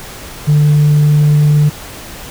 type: tone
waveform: sine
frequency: 148.5 Hz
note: D3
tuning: 20 cents sharp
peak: -4 dBFS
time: 0.47-1.7 s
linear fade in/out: 20 ms
effects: tanh soft clip ceiling -4 dBFS + pink hiss -30 dBFS RMS until 2.3 s